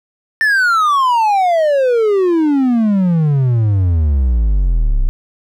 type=exponential sweep; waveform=triangle; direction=down; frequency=1800 to 31 Hz; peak=-8 dBFS; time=0.41-5.09 s; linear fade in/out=0 ms; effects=none